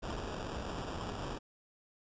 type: noise with sample-and-hold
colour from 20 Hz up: pink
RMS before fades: -40 dBFS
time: 0.02-1.39 s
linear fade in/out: 20 ms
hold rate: 2100 Hz
effects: resampled to 16000 Hz